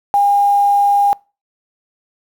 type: tone with quantisation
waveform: sine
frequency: 809 Hz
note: G#5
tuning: 46 cents flat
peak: -9 dBFS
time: 0.14-1.13 s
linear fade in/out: 0 ms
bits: 6
effects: noise-tail reverb RT60 0.3 s tail -25 dB re dry